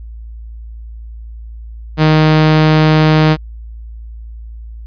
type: tone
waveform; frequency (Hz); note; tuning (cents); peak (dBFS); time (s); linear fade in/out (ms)
sawtooth; 155.56; D#3; 0; -3; 1.97-3.37; 50
effects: added 56 Hz sine -27 dBFS peak until 4.86 s + resampled to 11025 Hz